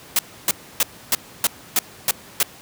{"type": "noise bursts", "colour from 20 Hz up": "white", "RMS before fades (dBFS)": -17, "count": 8, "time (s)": [0.16, 2.43], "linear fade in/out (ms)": 2, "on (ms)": 30, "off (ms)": 290, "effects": ["pink hiss -43 dBFS RMS until 2.61 s", "high-pass 100 Hz 12 dB/octave"]}